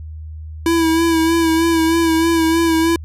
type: tone with vibrato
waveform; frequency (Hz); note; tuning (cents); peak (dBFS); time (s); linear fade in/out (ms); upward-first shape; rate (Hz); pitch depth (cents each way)
square; 328.7; E4; -5; -13; 0.66-2.96; 2; sine; 3.2; 33
effects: added 78 Hz sine -28 dBFS peak until 3.04 s + resampled to 32000 Hz